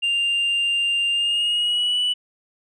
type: tone with pitch glide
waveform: sine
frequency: 2794 to 2960 Hz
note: F7 to F#7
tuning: 0 to 0 cents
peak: -16 dBFS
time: 0.02-2.14 s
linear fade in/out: 20 ms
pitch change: +100 cents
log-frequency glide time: 1.11-1.99 s
effects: tanh soft clip ceiling -17 dBFS